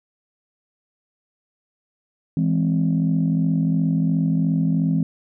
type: chord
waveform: sine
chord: E augmented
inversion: none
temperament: equal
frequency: 164.81 / 207.7 / 261.6 Hz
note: E3 / G#3 / B#3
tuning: 0 / 0 / 0 cents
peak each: -18 / -24 / -22 dBFS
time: 2.37-5.03 s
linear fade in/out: 2 ms
effects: tanh soft clip ceiling -10 dBFS